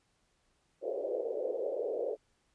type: band-pass noise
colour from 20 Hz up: pink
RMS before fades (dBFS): -35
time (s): 0.81-2.17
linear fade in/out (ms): 50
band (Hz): 410 to 570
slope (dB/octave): 48
effects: pink hiss -74 dBFS RMS until 2.54 s + resampled to 22050 Hz